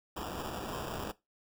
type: noise with sample-and-hold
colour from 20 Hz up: white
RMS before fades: -39 dBFS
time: 0.16-1.12 s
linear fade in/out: 10 ms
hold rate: 2100 Hz
effects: noise-tail reverb RT60 0.2 s tail -18 dB re dry